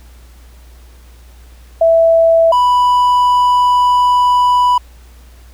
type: tone pair in turn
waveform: sine / triangle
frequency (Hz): 659.3 / 987.8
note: E5 / B5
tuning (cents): 0 / 0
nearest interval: perfect fifth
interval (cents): 700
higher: second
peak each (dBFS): -6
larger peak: neither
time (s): 1.81-2.52 / 2.52-4.78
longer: second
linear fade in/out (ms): 5
effects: added 60 Hz sine -37 dBFS peak until 5.53 s + pink hiss -48 dBFS RMS until 5.53 s